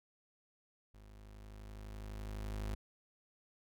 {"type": "tone with level ramp", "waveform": "35% pulse", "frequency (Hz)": 51.91, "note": "G#1", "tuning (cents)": 0, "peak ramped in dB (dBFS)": [-54, -35], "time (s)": [0.94, 2.75], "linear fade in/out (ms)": 5, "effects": []}